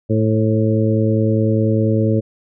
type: harmonic tone with a mistuned harmonic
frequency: 110 Hz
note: A2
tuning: in tune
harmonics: 1 / 2 / 3 / 4 / 5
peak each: -16 / -19 / -21 / -22 / -23 dBFS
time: 0.09-2.21 s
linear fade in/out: 20 ms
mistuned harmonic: 5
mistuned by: -17 cents
effects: none